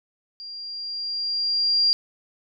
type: tone with level ramp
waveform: sine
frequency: 4770 Hz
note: D8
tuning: 26 cents sharp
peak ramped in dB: -35 to -15 dBFS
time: 0.4-1.93 s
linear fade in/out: 0 ms
effects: none